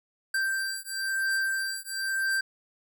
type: beating tone pair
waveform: square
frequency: 1568 / 1569 Hz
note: G6 / G6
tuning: 0 / +1 cents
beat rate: 1 Hz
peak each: -31 dBFS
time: 0.34-2.41 s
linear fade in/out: 5 ms
effects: none